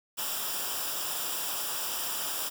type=noise with comb filter; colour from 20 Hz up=white; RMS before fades=-33 dBFS; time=0.17-2.5 s; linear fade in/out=20 ms; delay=0.47 ms; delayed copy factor=-0.7; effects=none